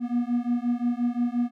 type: beating tone pair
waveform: triangle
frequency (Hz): 238.5 / 244.2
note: A#3 / B3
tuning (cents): +40 / -19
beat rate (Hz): 5.7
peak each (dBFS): -24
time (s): 0-1.51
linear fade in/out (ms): 50
effects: none